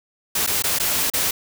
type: noise with dropouts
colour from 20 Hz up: white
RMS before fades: -21 dBFS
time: 0.35-1.31 s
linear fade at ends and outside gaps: 5 ms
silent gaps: 0.465-0.473 / 0.623-0.638 / 0.787-0.798 / 1.101-1.136 s
effects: none